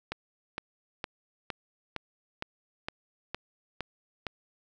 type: click train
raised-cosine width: 0.3 ms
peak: -17 dBFS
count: 10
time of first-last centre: 0.12-4.267 s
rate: 2.17 Hz
effects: none